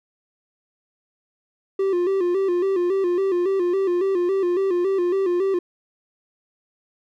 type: tone with vibrato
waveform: triangle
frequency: 370 Hz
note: F#4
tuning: in tune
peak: -16 dBFS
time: 1.79-5.59 s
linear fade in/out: 5 ms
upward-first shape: square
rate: 3.6 Hz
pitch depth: 84 cents each way
effects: none